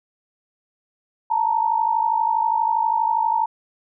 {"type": "tone pair together", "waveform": "sine", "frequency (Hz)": [881, 933.4], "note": ["A5", "A#5"], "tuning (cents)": [2, 2], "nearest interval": "minor second", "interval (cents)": 100, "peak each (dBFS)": [-20, -20], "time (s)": [1.3, 3.46], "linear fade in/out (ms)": 10, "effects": []}